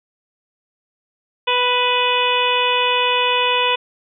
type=harmonic tone with a mistuned harmonic; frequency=493.9 Hz; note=B4; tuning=in tune; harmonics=1 / 2 / 3 / 4 / 5 / 6 / 7; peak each=-22 / -19 / -29 / -29 / -21 / -22 / -24 dBFS; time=1.47-3.76 s; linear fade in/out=10 ms; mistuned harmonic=5; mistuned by=+22 cents; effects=none